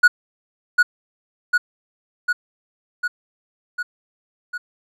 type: tone with echo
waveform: triangle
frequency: 1458 Hz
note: F#6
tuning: 26 cents flat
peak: -5 dBFS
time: 0.03-0.08 s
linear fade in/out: 10 ms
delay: 750 ms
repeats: 6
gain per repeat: -3 dB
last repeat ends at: 4.58 s
effects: none